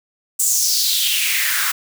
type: noise with high-pass filter sweep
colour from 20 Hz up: white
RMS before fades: -18 dBFS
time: 0.39-1.72 s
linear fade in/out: 10 ms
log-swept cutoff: 7900 to 1300 Hz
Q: 4
effects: none